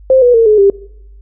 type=tone with pitch steps; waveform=sine; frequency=524 / 488.9 / 456.2 / 425.6 / 397.1 Hz; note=C5 / B4 / A#4 / G#4 / G4; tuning=+2 / -18 / -37 / +42 / +22 cents; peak=-4 dBFS; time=0.1-0.7 s; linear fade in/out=2 ms; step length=120 ms; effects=noise-tail reverb RT60 0.8 s tail -22 dB re dry + added 50 Hz sine -34 dBFS peak until 1.21 s